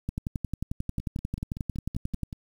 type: two click trains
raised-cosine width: 5 ms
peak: -24 / -17 dBFS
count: 8 / 25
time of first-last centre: 1-2.328 / 0.09-2.233 s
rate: 5.27 / 11.2 Hz
effects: 8-bit